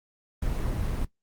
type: noise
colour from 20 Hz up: brown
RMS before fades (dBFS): -28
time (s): 0.42-1.05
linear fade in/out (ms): 5
effects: noise-tail reverb RT60 0.1 s tail -17 dB re dry + Opus 24 kbps